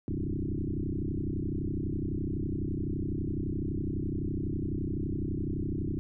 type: tone with frequency modulation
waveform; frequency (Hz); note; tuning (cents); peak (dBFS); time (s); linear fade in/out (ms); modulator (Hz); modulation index
sine; 100.9; G#2; -49; -29; 0.08-5.99; 0; 31.9; 7.7
effects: none